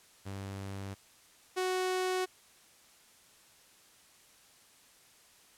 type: tone pair in turn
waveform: sawtooth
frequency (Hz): 98 / 370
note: G2 / F#4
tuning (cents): 0 / 0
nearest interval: octave + major seventh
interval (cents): 2300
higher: second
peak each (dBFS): -35 / -26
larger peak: second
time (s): 0.25-0.95 / 1.56-2.26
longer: neither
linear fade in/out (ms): 20
effects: white hiss -61 dBFS RMS until 5.57 s + low-pass 11000 Hz 12 dB/octave